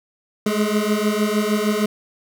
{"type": "beating tone pair", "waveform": "25% pulse", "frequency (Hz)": [207.7, 214.2], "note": ["G#3", "A3"], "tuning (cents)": [0, -46], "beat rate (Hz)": 6.5, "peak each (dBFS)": -17, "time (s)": [0.46, 1.86], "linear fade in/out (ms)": 5, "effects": []}